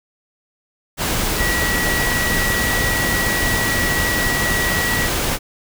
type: tone in noise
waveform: sine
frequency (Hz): 1930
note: B6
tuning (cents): -40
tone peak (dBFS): -20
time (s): 1.36-5.1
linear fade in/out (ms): 50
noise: pink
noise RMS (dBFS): -20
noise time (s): 0.97-5.39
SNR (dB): -3
effects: none